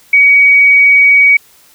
sine tone, 2258 Hz, C#7, 31 cents sharp, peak -3 dBFS, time 0.13-1.37 s, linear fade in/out 5 ms, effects white hiss -45 dBFS RMS until 1.74 s

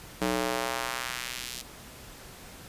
square tone with high-pass filter sweep, 61.74 Hz, B1, in tune, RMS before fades -32 dBFS, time 0.21-1.62 s, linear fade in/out 10 ms, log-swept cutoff 250 to 4300 Hz, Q 0.92, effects pink hiss -47 dBFS RMS until 2.68 s + resampled to 32000 Hz

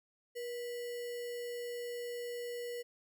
sine tone with sample-and-hold, 480 Hz, B4, 49 cents flat, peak -38 dBFS, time 0.35-2.83 s, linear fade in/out 20 ms, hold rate 2450 Hz, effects none

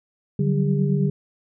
sine tone cluster, 145.6 / 183.1 / 192.4 / 405 Hz, D3 / F#3 / G3 / G#4, -15 / -18 / -32 / -43 cents, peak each -20 / -27 / -23 / -28 dBFS, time 0.39-1.1 s, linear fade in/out 5 ms, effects none

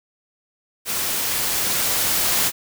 white noise with level ramp, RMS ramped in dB -24 to -19 dBFS, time 0.85-2.52 s, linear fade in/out 50 ms, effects none

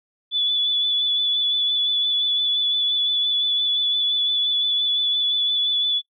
sine tone with vibrato, 3452 Hz, A7, 34 cents flat, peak -18 dBFS, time 0.31-6.02 s, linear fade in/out 50 ms, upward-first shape triangle, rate 5.8 Hz, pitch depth 27 cents each way, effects noise-tail reverb RT60 0.1 s tail -23 dB re dry

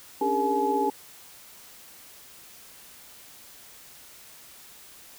sine tone cluster, 275.5 / 291.8 / 403.6 / 460.1 / 851 Hz, C#4 / D4 / G#4 / A#4 / G#5, -11 / -11 / -49 / -23 / +42 cents, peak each -31 / -34 / -27 / -31 / -25 dBFS, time 0.21-0.9 s, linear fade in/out 5 ms, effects white hiss -49 dBFS RMS until 5.18 s

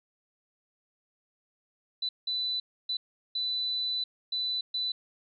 sine tone bursts at uneven times, 3990 Hz, B7, 17 cents sharp, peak -28 dBFS, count 6, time 2.02-2.09 / 2.27-2.6 / 2.89-2.97 / 3.35-4.04 / 4.32-4.61 / 4.74-4.92 s, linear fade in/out 5 ms, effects none

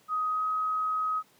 sine tone with pitch glide, 1255 to 1265.2 Hz, D#6 to D#6, +15 to +29 cents, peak -26 dBFS, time 0.08-1.23 s, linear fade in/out 50 ms, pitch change +14 cents, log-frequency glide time 0.3-0.44 s, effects pink hiss -62 dBFS RMS until 1.39 s + high-pass 150 Hz 12 dB/octave

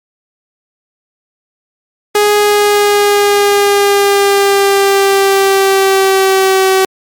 sawtooth tone with pitch glide, 415.3 to 380.8 Hz, G#4 to F#4, 0 to +50 cents, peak -3 dBFS, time 2.15-6.85 s, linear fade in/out 2 ms, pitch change -150 cents, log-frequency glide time 2.35-6.7 s, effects MP3 96 kbps

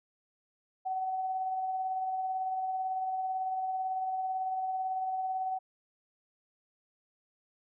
sine tone with tremolo, 754 Hz, F#5, 32 cents sharp, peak -29 dBFS, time 0.85-5.59 s, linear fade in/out 20 ms, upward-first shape sine, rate 18 Hz, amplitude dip 30%, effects none

